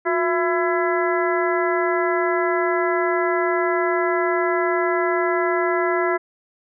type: harmonic tone with a mistuned harmonic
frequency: 335.3 Hz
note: E4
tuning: 30 cents sharp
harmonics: 1 / 2 / 3 / 4 / 5 / 6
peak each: -21 / -24 / -26 / -27 / -28 / -29 dBFS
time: 0.05-6.18 s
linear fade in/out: 20 ms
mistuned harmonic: 1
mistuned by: +120 cents
effects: none